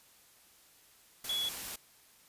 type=tone in noise; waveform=sine; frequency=3377 Hz; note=G#7; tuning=28 cents sharp; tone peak=-31 dBFS; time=1.29-1.49 s; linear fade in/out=5 ms; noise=white; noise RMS=-41 dBFS; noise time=1.24-1.76 s; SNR=+7 dB; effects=white hiss -62 dBFS RMS until 2.28 s + resampled to 32000 Hz